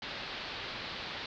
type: low-pass noise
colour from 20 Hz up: white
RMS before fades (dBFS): -41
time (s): 0.02-1.26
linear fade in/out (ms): 2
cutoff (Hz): 4500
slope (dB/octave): 48
effects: none